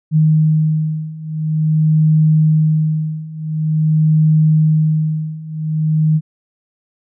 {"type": "beating tone pair", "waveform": "sine", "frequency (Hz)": [155.56, 156.03], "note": ["D#3", "D#3"], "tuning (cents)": [0, 5], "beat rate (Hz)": 0.47, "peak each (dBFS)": [-15, -13], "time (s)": [0.11, 6.21], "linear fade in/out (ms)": 50, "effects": []}